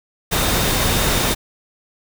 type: tone in noise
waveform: sine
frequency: 3663 Hz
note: A#7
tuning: 31 cents flat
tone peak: -29 dBFS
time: 0.31-1.35 s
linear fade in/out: 20 ms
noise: pink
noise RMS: -18 dBFS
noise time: 0.31-1.35 s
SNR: -14 dB
effects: none